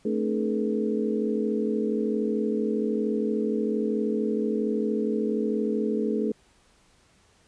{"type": "tone cluster", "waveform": "sine", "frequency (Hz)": [220, 264.4, 301.2, 424.1, 477.1], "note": ["A3", "C4", "D4", "G#4", "A#4"], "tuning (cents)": [0, 18, 44, 36, 40], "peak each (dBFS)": [-27, -35, -31, -28, -33], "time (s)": [0.05, 6.32], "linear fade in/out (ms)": 5, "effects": ["pink hiss -61 dBFS RMS until 7.47 s", "resampled to 22050 Hz"]}